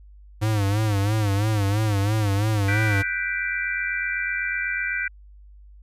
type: tone with vibrato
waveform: square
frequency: 103.83 Hz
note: G#2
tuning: in tune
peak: -20 dBFS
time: 0.41-3.03 s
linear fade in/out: 20 ms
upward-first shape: sine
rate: 3 Hz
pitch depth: 100 cents each way
type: chord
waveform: sine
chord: G major seventh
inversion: third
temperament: equal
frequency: 1480 / 1568 / 1975.5 / 2349 Hz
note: F#6 / G6 / B6 / D7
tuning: 0 / 0 / 0 / 0 cents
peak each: -29 dBFS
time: 2.68-5.08 s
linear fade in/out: 5 ms
effects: added 50 Hz sine -44 dBFS peak until 5.82 s + resampled to 32000 Hz